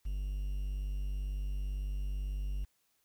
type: tone with quantisation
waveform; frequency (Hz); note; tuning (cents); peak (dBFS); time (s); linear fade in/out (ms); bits
triangle; 49; G1; 0; -31; 0.05-2.65; 10; 10
effects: white hiss -75 dBFS RMS until 3.04 s